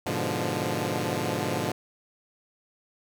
10% pulse chord, G# diminished seventh, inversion none, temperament equal, 103.83 / 123.47 / 146.83 / 174.61 Hz, G#2 / B2 / D3 / F3, 0 / 0 / 0 / 0 cents, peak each -24 dBFS, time 0.06-1.72 s, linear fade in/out 5 ms, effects none

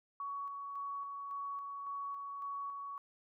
sine tone with tremolo, 1122 Hz, C#6, 21 cents sharp, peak -38 dBFS, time 0.2-2.98 s, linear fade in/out 2 ms, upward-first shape square, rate 1.8 Hz, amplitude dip 30%, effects none

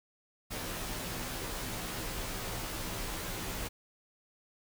pink noise with comb filter, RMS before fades -38 dBFS, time 0.5-3.69 s, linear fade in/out 20 ms, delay 14 ms, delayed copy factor -0.85, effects none

